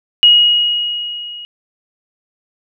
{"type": "tone with level ramp", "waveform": "sine", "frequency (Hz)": 2891, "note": "F#7", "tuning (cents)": -41, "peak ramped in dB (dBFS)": [-3, -28], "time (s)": [0.23, 1.45], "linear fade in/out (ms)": 0, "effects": []}